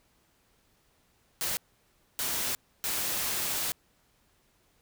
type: noise bursts at uneven times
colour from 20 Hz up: white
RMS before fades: -31 dBFS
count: 3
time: 1.41-1.57 / 2.19-2.55 / 2.84-3.72 s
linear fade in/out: 0 ms
effects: pink hiss -68 dBFS RMS until 4.81 s